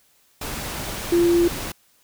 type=tone in noise; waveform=sine; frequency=344.1 Hz; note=F4; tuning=26 cents flat; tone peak=-14 dBFS; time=1.12-1.48 s; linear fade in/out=5 ms; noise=pink; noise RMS=-30 dBFS; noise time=0.41-1.72 s; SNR=+13 dB; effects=white hiss -60 dBFS RMS until 2.03 s